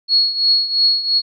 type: tone with tremolo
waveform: sine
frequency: 4335 Hz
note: C#8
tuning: 39 cents flat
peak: -9 dBFS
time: 0.08-1.22 s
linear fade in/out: 50 ms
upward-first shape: triangle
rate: 2.9 Hz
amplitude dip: 80%
effects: none